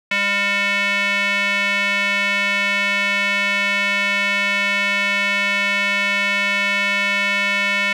square tone with band-pass filter, 201 Hz, G3, 44 cents sharp, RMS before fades -19 dBFS, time 0.11-7.93 s, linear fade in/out 5 ms, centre 2300 Hz, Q 3.7, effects none

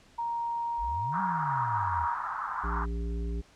sine tone with pitch glide, 936 to 949.1 Hz, A#5 to A#5, +7 to +31 cents, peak -29 dBFS, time 0.18-2.15 s, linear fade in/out 10 ms, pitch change +24 cents, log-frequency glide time 0.6-1.71 s
sine exponential two-way sweep, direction up then down, 44.54 to 196 to 75.5 Hz, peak -34 dBFS, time 0.77-2.08 s, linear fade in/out 50 ms, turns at 1.2 s
white band-pass noise, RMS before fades -34 dBFS, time 1.12-2.86 s, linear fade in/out 20 ms, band 870 to 1400 Hz, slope 48 dB/octave
harmonic tone, 57.5 Hz, A#1, 23 cents flat, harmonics 1 / 3 / 5 / 7, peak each -30 / -40 / -44 / -43 dBFS, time 2.63-3.42 s, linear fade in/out 20 ms
effects pink hiss -59 dBFS RMS until 3.55 s + low-pass 7000 Hz 12 dB/octave

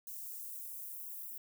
violet noise with high-pass filter sweep, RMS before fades -45 dBFS, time 0.07-1.38 s, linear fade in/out 2 ms, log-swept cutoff 6400 to 11000 Hz, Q 0.9, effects none

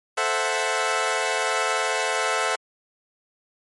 15% pulse chord, F# half-diminished seventh, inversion first, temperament equal, 440 / 523.3 / 659.3 / 740 Hz, A4 / C5 / E5 / F#5, 0 / 0 / 0 / 0 cents, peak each -21 dBFS, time 0.17-2.56 s, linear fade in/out 10 ms, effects MP3 48 kbps

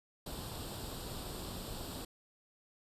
pink noise with comb filter, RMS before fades -43 dBFS, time 0.26-2.05 s, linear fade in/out 5 ms, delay 0.24 ms, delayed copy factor +0.65, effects resampled to 32000 Hz

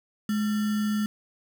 sine tone with sample-and-hold, 211.1 Hz, G#3, 29 cents sharp, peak -23 dBFS, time 0.29-1.06 s, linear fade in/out 2 ms, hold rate 1575 Hz, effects none

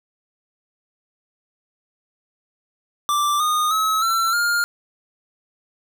square tone with pitch steps, 1174.7 / 1229.5 / 1287 / 1347 / 1409.9 Hz, D6 / D#6 / E6 / E6 / F6, 0 / -21 / -42 / +37 / +16 cents, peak -18 dBFS, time 3.09-4.64 s, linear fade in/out 0 ms, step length 310 ms, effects none

